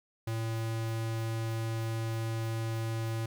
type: tone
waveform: square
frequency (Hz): 112.9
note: A2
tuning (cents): +45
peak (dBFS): -32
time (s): 0.27-3.26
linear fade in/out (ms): 5
effects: 11-bit